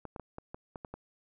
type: clicks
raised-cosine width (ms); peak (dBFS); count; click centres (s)
1; -27; 8; 0.053 / 0.162 / 0.197 / 0.384 / 0.545 / 0.758 / 0.848 / 0.94
effects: none